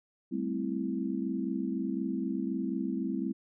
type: chord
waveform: sine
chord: A minor seventh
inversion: third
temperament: equal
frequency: 196 / 220 / 261.6 / 329.6 Hz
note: G3 / A3 / C4 / E4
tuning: 0 / 0 / 0 / 0 cents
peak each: -35 / -37 / -34 / -36 dBFS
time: 0.31-3.33 s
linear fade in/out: 20 ms
effects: none